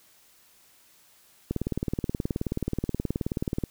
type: click train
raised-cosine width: 3 ms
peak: -14 dBFS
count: 41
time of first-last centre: 1.51-3.638 s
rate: 18.8 Hz
effects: white hiss -59 dBFS RMS until 3.7 s